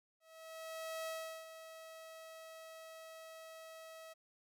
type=tone with ADSR envelope; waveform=sawtooth; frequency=645 Hz; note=E5; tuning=38 cents flat; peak=-36 dBFS; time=0.2-4.14 s; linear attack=870 ms; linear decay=380 ms; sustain=-11 dB; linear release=18 ms; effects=none